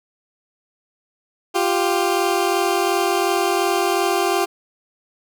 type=tone pair together; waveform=20% pulse; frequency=349.2 / 392 Hz; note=F4 / G4; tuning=0 / 0 cents; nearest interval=major second; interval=200 cents; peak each=-15 dBFS; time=1.54-4.46 s; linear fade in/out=20 ms; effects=none